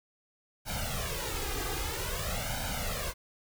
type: noise with flanger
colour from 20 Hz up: pink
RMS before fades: -34 dBFS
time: 0.65-3.14 s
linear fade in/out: 50 ms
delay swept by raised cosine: 1.3 to 2.5 ms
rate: 0.51 Hz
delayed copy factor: +0.9
effects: none